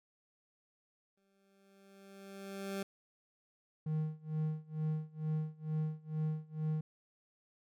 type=tone with exponential growth; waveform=20% pulse; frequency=196 Hz; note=G3; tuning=in tune; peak=-31 dBFS; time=1.17-2.83 s; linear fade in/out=5 ms; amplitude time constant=360 ms
type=tone with tremolo; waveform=triangle; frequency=155.56 Hz; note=D#3; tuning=in tune; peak=-29 dBFS; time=3.86-6.81 s; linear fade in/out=5 ms; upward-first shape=sine; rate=2.2 Hz; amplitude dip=95%
effects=none